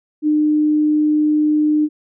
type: tone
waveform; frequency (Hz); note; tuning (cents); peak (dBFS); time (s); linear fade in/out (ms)
sine; 302.7; D#4; -48; -12; 0.22-1.89; 50
effects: none